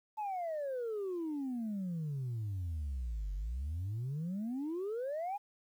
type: exponential two-way sweep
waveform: sine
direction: down then up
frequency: 878 to 46.25 to 840 Hz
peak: -33 dBFS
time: 0.17-5.38 s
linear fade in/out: 20 ms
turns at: 3.34 s
effects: tanh soft clip ceiling -33 dBFS + 11-bit